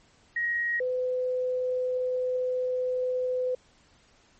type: tone pair in turn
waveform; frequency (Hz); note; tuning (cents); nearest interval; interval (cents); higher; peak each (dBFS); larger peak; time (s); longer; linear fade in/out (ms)
sine; 1889 / 505.4; A#6 / B4; +22 / +40; octave + major seventh; 2282; first; -25 / -25; neither; 0.36-0.8 / 0.8-3.55; second; 5
effects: pink hiss -61 dBFS RMS until 4.39 s + MP3 32 kbps